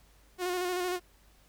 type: tone with vibrato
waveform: sawtooth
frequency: 360.6 Hz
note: F#4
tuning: 45 cents flat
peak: -26 dBFS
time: 0.38-1 s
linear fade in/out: 50 ms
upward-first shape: square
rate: 13 Hz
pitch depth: 28 cents each way
effects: added 50 Hz sine -61 dBFS peak until 1.48 s + pink hiss -64 dBFS RMS until 1.48 s